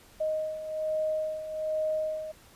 sine beating tone pair, 622.3 / 623.5 Hz, D#5 / D#5, 0 / +3 cents, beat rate 1.2 Hz, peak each -35 / -29 dBFS, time 0.2-2.32 s, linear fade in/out 10 ms, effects pink hiss -56 dBFS RMS until 2.55 s + resampled to 32000 Hz

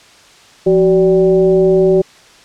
sine tone with frequency modulation, 377.8 Hz, F#4, 36 cents sharp, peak -7 dBFS, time 0.66-2.02 s, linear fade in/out 10 ms, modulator 204 Hz, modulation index 0.74, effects white hiss -43 dBFS RMS until 2.44 s + low-pass 6000 Hz 12 dB/octave

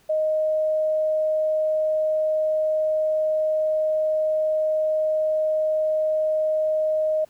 sine tone, 622.3 Hz, D#5, in tune, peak -19 dBFS, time 0.09-7.25 s, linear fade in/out 10 ms, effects pink hiss -59 dBFS RMS until 7.29 s

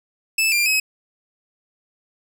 sawtooth tone with pitch steps, 2625 / 2387 / 2553 Hz, E7 / D7 / D#7, -8 / +28 / +44 cents, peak -13 dBFS, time 0.38-0.8 s, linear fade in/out 5 ms, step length 140 ms, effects none

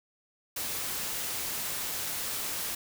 white noise, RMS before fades -34 dBFS, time 0.56-2.75 s, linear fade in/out 5 ms, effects none

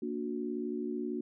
sine chord, Bb augmented, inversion none, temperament just, 233.1 / 291.4 / 364.2 Hz, Bb3 / D4 / F#4, 0 / -13 / -27 cents, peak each -37 / -38 / -37 dBFS, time 0.02-1.21 s, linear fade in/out 5 ms, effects none

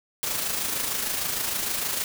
white noise with amplitude modulation, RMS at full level -26 dBFS, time 0.23-2.04 s, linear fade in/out 0 ms, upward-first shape sine, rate 26.5 Hz, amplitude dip 45%, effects none

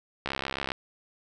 click train, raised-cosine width 0.3 ms, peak -14 dBFS, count 32, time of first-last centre 0.26-0.719 s, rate 67.6 Hz, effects none

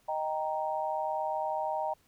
sine chord, Eb major, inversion none, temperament equal, 622.3 / 784 / 932.3 Hz, Eb5 / G5 / Bb5, 0 / 0 / 0 cents, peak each -34 dBFS, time 0.08-1.94 s, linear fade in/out 10 ms, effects pink hiss -67 dBFS RMS until 2.07 s

